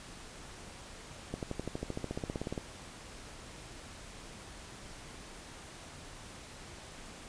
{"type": "accelerating click train", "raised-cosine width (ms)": 2, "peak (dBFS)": -22, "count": 19, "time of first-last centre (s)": [1.34, 2.578], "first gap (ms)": 88, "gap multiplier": 0.97, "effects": ["pink hiss -49 dBFS RMS until 7.28 s", "resampled to 22050 Hz"]}